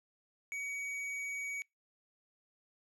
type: tone with tanh clipping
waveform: sine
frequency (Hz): 2258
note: C#7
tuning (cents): +31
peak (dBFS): -39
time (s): 0.52-1.62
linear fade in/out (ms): 0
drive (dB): 12
effects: noise-tail reverb RT60 0.2 s tail -26 dB re dry + low-pass 11000 Hz 12 dB/octave